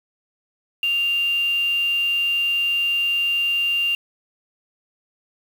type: tone with quantisation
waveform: sine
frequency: 2789 Hz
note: F7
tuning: 3 cents flat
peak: -18 dBFS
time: 0.83-3.95 s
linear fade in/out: 2 ms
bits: 6
effects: none